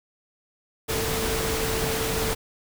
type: tone in noise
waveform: sine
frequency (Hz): 445.3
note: A4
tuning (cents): +21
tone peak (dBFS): -29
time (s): 0.88-2.35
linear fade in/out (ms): 20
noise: pink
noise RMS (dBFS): -27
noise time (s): 0.88-2.35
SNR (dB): -5
effects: none